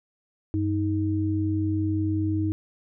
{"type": "tone pair together", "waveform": "sine", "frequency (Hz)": [96.5, 314.8], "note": ["G2", "D#4"], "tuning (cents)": [-27, 20], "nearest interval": "octave + minor sixth", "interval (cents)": 2047, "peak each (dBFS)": -25, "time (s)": [0.54, 2.52], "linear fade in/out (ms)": 0, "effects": []}